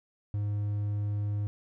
triangle tone, 103.2 Hz, G#2, 10 cents flat, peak -26 dBFS, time 0.34-1.47 s, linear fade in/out 0 ms, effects none

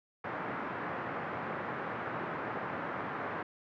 white band-pass noise, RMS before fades -38 dBFS, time 0.24-3.43 s, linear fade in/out 5 ms, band 110 to 1600 Hz, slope 24 dB/octave, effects none

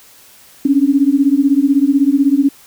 sine beating tone pair, 270.7 / 286.7 Hz, C#4 / D4, -41 / -42 cents, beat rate 16 Hz, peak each -12 dBFS, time 0.65-2.49 s, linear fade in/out 5 ms, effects white hiss -44 dBFS RMS until 2.66 s

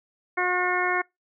harmonic tone, 360.9 Hz, F#4, 43 cents flat, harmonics 1 / 2 / 3 / 4 / 5 / 6, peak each -29 / -29 / -29 / -29 / -29 / -29 dBFS, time 0.37-1.02 s, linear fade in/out 10 ms, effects noise-tail reverb RT60 0.2 s tail -26 dB re dry

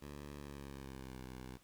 10% pulse tone with pitch glide, 72.1 to 63.86 Hz, D2 to C2, -31 to -41 cents, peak -39 dBFS, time 0.01-1.58 s, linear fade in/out 20 ms, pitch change -210 cents, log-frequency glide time 0.38-1.22 s, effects pink hiss -68 dBFS RMS until 1.63 s

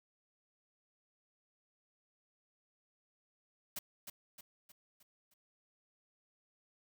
white noise with echo, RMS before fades -41 dBFS, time 3.76-3.79 s, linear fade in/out 5 ms, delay 310 ms, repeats 5, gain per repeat -6 dB, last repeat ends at 5.34 s, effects none

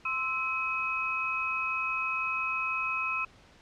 sine tone cluster, 1047 / 1315 / 2539 Hz, C6 / E6 / D#7, +1 / -5 / +34 cents, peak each -36 / -34 / -30 dBFS, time 0.05-3.25 s, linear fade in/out 5 ms, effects pink hiss -57 dBFS RMS until 3.61 s + low-pass 5000 Hz 12 dB/octave

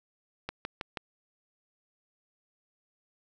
click train, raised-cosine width 0.3 ms, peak -18 dBFS, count 4, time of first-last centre 0.49-0.972 s, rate 6.22 Hz, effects none

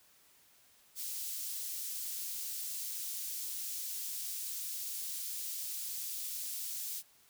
white high-pass noise, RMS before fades -40 dBFS, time 0.95-7.03 s, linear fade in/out 50 ms, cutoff 4700 Hz, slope 12 dB/octave, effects white hiss -65 dBFS RMS until 7.29 s

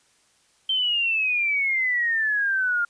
sine exponential sweep, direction down, 3136 to 1396.9 Hz, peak -20 dBFS, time 0.69-2.85 s, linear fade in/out 5 ms, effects white hiss -62 dBFS RMS until 2.89 s + resampled to 22050 Hz

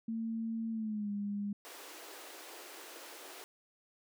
sine tone with pitch glide, 225.9 to 203.6 Hz, A3 to G#3, +46 to -34 cents, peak -34 dBFS, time 0.08-1.53 s, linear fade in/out 5 ms, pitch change -180 cents, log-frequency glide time 0.71-1.11 s
pink high-pass noise, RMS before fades -50 dBFS, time 1.65-3.44 s, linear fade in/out 0 ms, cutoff 310 Hz, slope 48 dB/octave
effects none

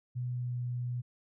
sine tone with pitch glide, 123.9 to 122.69 Hz, B2 to B2, +6 to -11 cents, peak -32 dBFS, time 0.15-1.02 s, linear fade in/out 20 ms, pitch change -17 cents, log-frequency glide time 0.28-0.56 s, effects none

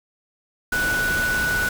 sine tone in noise, 1480 Hz, F#6, in tune, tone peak -20 dBFS, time 0.72-1.69 s, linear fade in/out 5 ms, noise pink, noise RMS -28 dBFS, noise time 0.72-1.69 s, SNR +5 dB, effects none

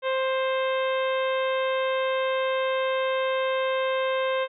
harmonic tone, 525 Hz, C5, 6 cents sharp, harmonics 1 / 2 / 3 / 4 / 5 / 6 / 7, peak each -24 / -30 / -34 / -36 / -38 / -40 / -41 dBFS, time 0.02-4.48 s, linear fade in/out 50 ms, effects none

